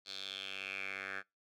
10% pulse tone with band-pass filter sweep, 97 Hz, G2, 18 cents flat, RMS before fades -43 dBFS, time 0.05-1.23 s, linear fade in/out 50 ms, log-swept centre 4200 to 1700 Hz, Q 5.3, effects noise-tail reverb RT60 0.2 s tail -22 dB re dry

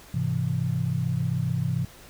sine chord, Ab augmented, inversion none, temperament equal with one note detuned, 103.83 / 130.81 / 166.44 Hz, Ab2 / C3 / E3, 0 / 0 / +17 cents, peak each -30 / -26 / -28 dBFS, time 0.14-1.85 s, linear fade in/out 5 ms, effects pink hiss -49 dBFS RMS until 2.09 s

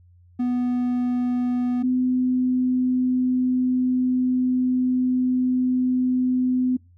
triangle / sine tone pair in turn, 246.9 / 253.5 Hz, B3 / B3, 0 / +45 cents, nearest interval unison, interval 45 cents, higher second, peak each -18 dBFS, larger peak neither, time 0.39-1.83 / 1.83-6.77 s, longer second, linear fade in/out 10 ms, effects noise-tail reverb RT60 0.3 s tail -26 dB re dry + added 88 Hz sine -50 dBFS peak until 6.97 s

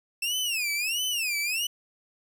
sawtooth tone with vibrato, 2643 Hz, E7, 4 cents sharp, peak -23 dBFS, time 0.22-1.67 s, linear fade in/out 5 ms, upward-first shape sine, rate 1.5 Hz, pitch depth 240 cents each way, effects none

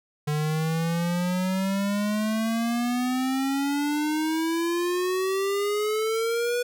square exponential sweep, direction up, 148.5 to 490.1 Hz, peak -24 dBFS, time 0.27-6.63 s, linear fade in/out 10 ms, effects none

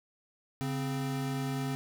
square tone pair together, 139.02 / 261.6 Hz, C#3 / C4, +5 / 0 cents, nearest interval major seventh, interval 1095 cents, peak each -34 / -36 dBFS, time 0.61-1.75 s, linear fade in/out 0 ms, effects none

